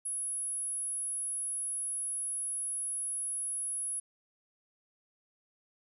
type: tone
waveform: sine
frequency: 10700 Hz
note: E9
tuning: 25 cents sharp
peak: -30 dBFS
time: 0.05-4 s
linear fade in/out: 10 ms
effects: tanh soft clip ceiling -32 dBFS